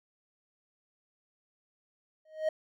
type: tone with exponential growth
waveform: triangle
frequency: 626 Hz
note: D#5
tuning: 10 cents sharp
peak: -21 dBFS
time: 2.25-2.49 s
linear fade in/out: 5 ms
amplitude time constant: 51 ms
effects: none